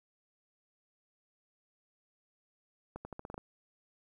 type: accelerating click train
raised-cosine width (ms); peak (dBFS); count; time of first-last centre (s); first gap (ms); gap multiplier
1; -28; 8; 2.96-3.379; 90; 0.86
effects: 11-bit